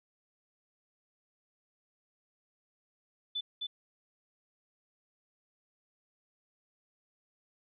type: tone with echo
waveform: sine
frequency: 3503 Hz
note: A7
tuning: 8 cents flat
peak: -32 dBFS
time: 3.35-3.41 s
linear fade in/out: 10 ms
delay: 260 ms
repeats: 1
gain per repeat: -2 dB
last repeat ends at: 3.67 s
effects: none